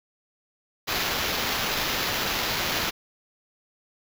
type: noise with sample-and-hold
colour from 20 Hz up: blue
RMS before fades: -27 dBFS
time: 0.87-2.91 s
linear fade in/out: 20 ms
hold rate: 8820 Hz
effects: none